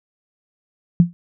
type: tone with exponential decay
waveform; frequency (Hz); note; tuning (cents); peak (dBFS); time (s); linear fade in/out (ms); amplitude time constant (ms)
sine; 172.6; F3; -20; -4; 1-1.13; 0; 27
effects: none